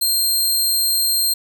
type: tone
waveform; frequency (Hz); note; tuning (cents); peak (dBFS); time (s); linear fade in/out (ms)
15% pulse; 4186; C8; 0; -9; 0.01-1.34; 10
effects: none